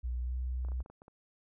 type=tone with pitch glide; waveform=sine; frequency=61 to 62.82 Hz; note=B1 to B1; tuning=-21 to +30 cents; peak=-32 dBFS; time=0.03-0.83 s; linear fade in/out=20 ms; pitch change=+51 cents; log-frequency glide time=0.21-0.34 s
type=clicks; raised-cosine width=1 ms; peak=-39 dBFS; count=8; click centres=0.649 / 0.686 / 0.719 / 0.804 / 0.861 / 0.9 / 1.019 / 1.081 s
effects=none